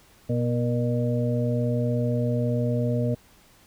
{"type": "harmonic tone with a mistuned harmonic", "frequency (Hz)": 121, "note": "B2", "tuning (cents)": -35, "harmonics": [1, 2, 4, 5], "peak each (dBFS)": [-24, -27, -30, -31], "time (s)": [0.29, 3.15], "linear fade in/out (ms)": 10, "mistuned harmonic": 4, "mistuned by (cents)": -37, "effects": ["pink hiss -56 dBFS RMS until 3.66 s"]}